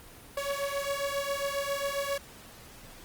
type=beating tone pair; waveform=sawtooth; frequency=557 / 564.4 Hz; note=C#5 / C#5; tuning=+8 / +31 cents; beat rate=7.4 Hz; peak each=-29 dBFS; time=0.37-2.18 s; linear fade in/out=5 ms; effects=pink hiss -50 dBFS RMS until 3.04 s + Opus 24 kbps